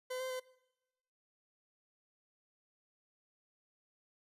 40% pulse tone with pitch steps, 509 / 518 / 511 Hz, C5 / C5 / C5, -48 / -17 / -41 cents, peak -37 dBFS, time 0.1-0.4 s, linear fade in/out 10 ms, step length 100 ms, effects noise-tail reverb RT60 1.0 s tail -22 dB re dry + resampled to 32000 Hz

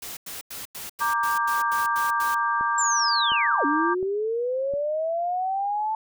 white noise bursts, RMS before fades -36 dBFS, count 10, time 0.02-2.348 s, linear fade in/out 5 ms, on 150 ms, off 92 ms
sine chord, G minor, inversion first, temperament equal with one note detuned, 932.3 / 1174.7 / 1590.8 Hz, Bb5 / D6 / G6, 0 / 0 / +25 cents, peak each -26 / -24 / -27 dBFS, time 1-3.95 s, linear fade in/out 20 ms
click train, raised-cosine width 2 ms, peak -26 dBFS, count 4, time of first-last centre 2.61-4.738 s, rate 1.41 Hz
sine linear two-way sweep, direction down then up, 7459 to 280 to 882 Hz, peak -23 dBFS, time 2.78-5.95 s, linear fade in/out 2 ms, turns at 3.65 s
effects none

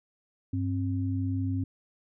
sine tone pair together, 99.05 / 265.8 Hz, G2 / C4, +18 / +27 cents, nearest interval octave + perfect fourth, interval 1709 cents, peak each -28 / -31 dBFS, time 0.53-1.64 s, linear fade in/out 5 ms, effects none

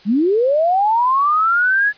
sine linear sweep, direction up, 185 to 1706 Hz, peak -12 dBFS, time 0.05-1.93 s, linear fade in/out 50 ms, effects white hiss -46 dBFS RMS until 1.97 s + resampled to 11025 Hz

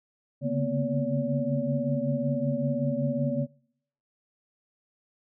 sine tone cluster, 138.2 / 143.5 / 232 / 249.8 / 570 Hz, C#3 / D3 / A#3 / B3 / C#5, -5 / -40 / -8 / +20 / +48 cents, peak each -31 dBFS, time 0.41-3.47 s, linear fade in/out 50 ms, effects noise-tail reverb RT60 0.7 s tail -25 dB re dry

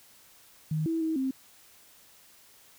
sine tone with pitch steps, 155.6 / 326.8 / 319.8 / 264.5 Hz, D#3 / E4 / D#4 / C4, 0 / -15 / +48 / +19 cents, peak -26 dBFS, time 0.71-1.31 s, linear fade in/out 5 ms, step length 150 ms, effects white hiss -57 dBFS RMS until 2.78 s

